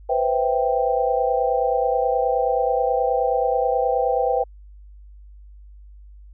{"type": "chord", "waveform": "sine", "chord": "C major seventh", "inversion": "third", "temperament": "equal", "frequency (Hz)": [493.9, 523.3, 659.3, 784], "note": ["B4", "C5", "E5", "G5"], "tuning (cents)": [0, 0, 0, 0], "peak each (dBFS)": [-22, -24, -26, -22], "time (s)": [0.09, 4.44], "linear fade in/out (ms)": 10, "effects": ["added 50 Hz sine -41 dBFS peak until 6.33 s"]}